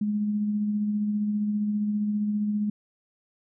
sine tone with tremolo, 208.9 Hz, G#3, 10 cents sharp, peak -22 dBFS, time 0.01-2.7 s, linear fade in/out 5 ms, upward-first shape sine, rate 15 Hz, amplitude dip 30%, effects none

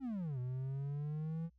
triangle exponential two-way sweep, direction down then up, 279.7 to 123.47 to 167.6 Hz, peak -35 dBFS, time 0-1.5 s, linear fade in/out 50 ms, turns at 0.39 s, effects added 62 Hz sine -66 dBFS peak until 1.58 s

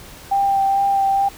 sine tone with vibrato, 788 Hz, G5, 9 cents sharp, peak -14 dBFS, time 0.31-1.29 s, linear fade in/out 10 ms, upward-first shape sine, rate 2.3 Hz, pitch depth 13 cents each way, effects pink hiss -40 dBFS RMS until 1.37 s

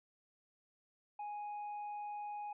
triangle tone, 830 Hz, G#5, 1 cent flat, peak -39 dBFS, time 1.19-2.53 s, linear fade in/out 5 ms, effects resampled to 8000 Hz

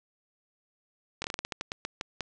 slowing click train, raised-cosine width 0.2 ms, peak -15 dBFS, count 13, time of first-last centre 1.22-2.207 s, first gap 22 ms, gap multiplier 1.22, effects resampled to 24000 Hz + 8-bit

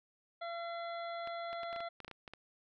harmonic tone, 680 Hz, F5, 46 cents flat, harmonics 1 / 2 / 3 / 5 / 6, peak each -40 / -46 / -50 / -54 / -56 dBFS, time 0.41-1.89 s, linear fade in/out 10 ms
clicks, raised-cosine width 0.3 ms, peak -31 dBFS, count 12, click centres 1.274 / 1.53 / 1.633 / 1.729 / 1.762 / 1.805 / 2.003 / 2.047 / 2.08 / 2.113 / 2.278 / 2.336 s
effects none

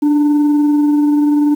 sine tone with frequency modulation, 293.7 Hz, D4, in tune, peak -8 dBFS, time 0.02-1.55 s, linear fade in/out 10 ms, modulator 608 Hz, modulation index 0.21, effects tanh soft clip ceiling -5 dBFS + 7-bit

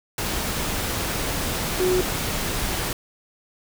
sine tone in noise, 366.7 Hz, F#4, 15 cents flat, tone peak -18 dBFS, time 1.8-2.01 s, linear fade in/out 2 ms, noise pink, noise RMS -26 dBFS, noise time 0.18-2.93 s, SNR +5 dB, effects none

